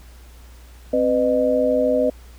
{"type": "tone cluster", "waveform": "sine", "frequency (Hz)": [262.8, 499.2, 612], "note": ["C4", "B4", "D#5"], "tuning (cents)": [8, 19, -29], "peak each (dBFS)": [-22, -19, -19], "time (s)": [0.93, 2.1], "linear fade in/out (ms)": 5, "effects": ["added 60 Hz sine -41 dBFS peak until 2.38 s", "pink hiss -51 dBFS RMS until 2.38 s"]}